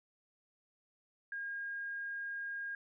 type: tone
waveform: sine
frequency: 1622 Hz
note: G#6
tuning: 41 cents flat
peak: -38 dBFS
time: 1.32-2.75 s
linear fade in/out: 2 ms
effects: none